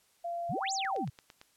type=tone with pitch glide; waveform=sine; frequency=687 to 775.6 Hz; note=F5 to G5; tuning=-29 to -19 cents; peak=-33 dBFS; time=0.24-1.05 s; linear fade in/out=10 ms; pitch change=+210 cents; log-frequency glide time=0.5-0.56 s
type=exponential two-way sweep; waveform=sine; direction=up then down; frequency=106.7 to 7902 to 106.7 Hz; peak=-33 dBFS; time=0.49-1.1 s; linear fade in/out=10 ms; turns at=0.73 s
type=click train; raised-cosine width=0.2 ms; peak=-32 dBFS; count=6; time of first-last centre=0.85-1.414 s; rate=8.86 Hz
effects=white hiss -68 dBFS RMS until 1.56 s + low-pass 12000 Hz 12 dB/octave